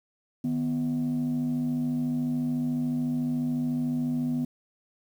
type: tone pair together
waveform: sine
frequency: 152.95 / 246.9 Hz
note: D#3 / B3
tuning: -29 / 0 cents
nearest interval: minor sixth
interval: 829 cents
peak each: -30 / -24 dBFS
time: 0.44-4.45 s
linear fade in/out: 5 ms
effects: tanh soft clip ceiling -22 dBFS + 9-bit